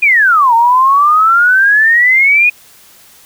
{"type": "exponential two-way sweep", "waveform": "sine", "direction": "down then up", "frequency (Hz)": [2489, 906, 2489], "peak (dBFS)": -5, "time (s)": [0.02, 2.5], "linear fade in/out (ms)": 10, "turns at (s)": 0.54, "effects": ["white hiss -42 dBFS RMS until 3.25 s"]}